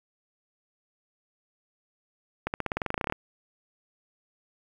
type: accelerating click train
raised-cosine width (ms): 0.5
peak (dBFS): -13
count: 16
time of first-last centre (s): 2.47-3.124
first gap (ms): 69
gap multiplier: 0.93
effects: 8-bit